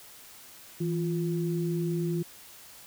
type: tone pair together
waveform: sine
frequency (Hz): 164.56 / 348.7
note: E3 / F4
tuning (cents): -3 / -3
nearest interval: octave + minor second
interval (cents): 1300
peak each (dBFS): -28 / -31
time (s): 0.8-2.23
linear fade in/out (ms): 10
effects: white hiss -50 dBFS RMS until 2.86 s